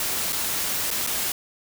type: noise with dropouts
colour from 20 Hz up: white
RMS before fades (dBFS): -26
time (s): 0-1.32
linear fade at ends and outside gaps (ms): 2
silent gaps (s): 0.324-0.328 / 0.905-0.911 / 1.066-1.072
effects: none